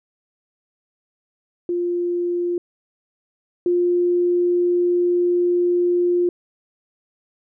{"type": "tone pair in turn", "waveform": "sine", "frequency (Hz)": [350, 352.4], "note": ["F4", "F4"], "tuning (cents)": [4, 16], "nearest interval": "unison", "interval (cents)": 12, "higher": "second", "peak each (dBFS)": [-19, -15], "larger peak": "second", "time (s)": [[1.69, 2.58], [3.66, 6.29]], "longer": "second", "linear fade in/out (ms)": 2, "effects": []}